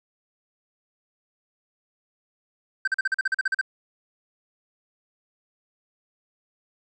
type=tone bursts; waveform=triangle; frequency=1554 Hz; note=G6; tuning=16 cents flat; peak=-18 dBFS; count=12; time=2.85-3.613 s; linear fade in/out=5 ms; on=26 ms; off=41 ms; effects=resampled to 22050 Hz